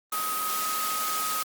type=tone in noise; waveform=sine; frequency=1262 Hz; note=D#6; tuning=24 cents sharp; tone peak=-29 dBFS; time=0.12-1.43 s; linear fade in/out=5 ms; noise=white; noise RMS=-31 dBFS; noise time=0.12-1.43 s; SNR=-1 dB; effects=high-pass 200 Hz 12 dB/octave + Opus 32 kbps